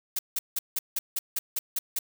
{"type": "noise bursts", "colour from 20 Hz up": "blue", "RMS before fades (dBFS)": -28, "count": 10, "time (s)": [0.16, 1.99], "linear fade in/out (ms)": 5, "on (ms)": 30, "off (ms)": 170, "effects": []}